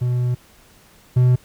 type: tone pair in turn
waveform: triangle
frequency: 123.47 / 125.19 Hz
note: B2 / B2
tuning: 0 / +24 cents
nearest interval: unison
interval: 24 cents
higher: second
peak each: -15 / -9 dBFS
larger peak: second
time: 0.01-0.35 / 1.16-1.36 s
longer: first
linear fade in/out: 10 ms
effects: pink hiss -51 dBFS RMS until 1.44 s